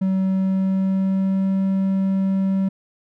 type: tone with pitch glide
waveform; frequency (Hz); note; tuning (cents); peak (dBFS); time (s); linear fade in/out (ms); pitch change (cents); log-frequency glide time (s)
triangle; 190 to 192.54; F#3 to G3; +46 to -31; -15; 0.01-2.69; 10; +23; 0.23-1.56
effects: none